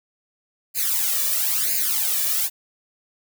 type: noise with flanger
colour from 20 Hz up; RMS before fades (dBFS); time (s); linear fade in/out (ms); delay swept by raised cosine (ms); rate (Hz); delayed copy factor
blue; -22; 0.74-2.5; 50; 0.43 to 1.73; 1; +1
effects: none